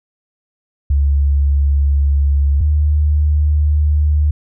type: tone pair in turn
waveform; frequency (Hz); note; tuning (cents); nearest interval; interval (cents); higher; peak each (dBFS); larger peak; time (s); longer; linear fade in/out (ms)
sine; 70.5 / 74.69; C#2 / D2; +30 / +30; minor second; 100; second; -10; neither; 0.9-2.61 / 2.61-4.31; first; 5
effects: none